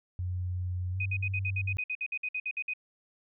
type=tone with pitch glide; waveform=sine; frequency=90.4 to 96.33 Hz; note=F#2 to G2; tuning=-40 to -30 cents; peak=-30 dBFS; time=0.19-1.77 s; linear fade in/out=0 ms; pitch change=+110 cents; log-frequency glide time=0.91-1 s
type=tone bursts; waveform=sine; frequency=2500 Hz; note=D#7; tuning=8 cents sharp; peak=-30 dBFS; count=16; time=1-2.736 s; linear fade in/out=5 ms; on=56 ms; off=56 ms
effects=none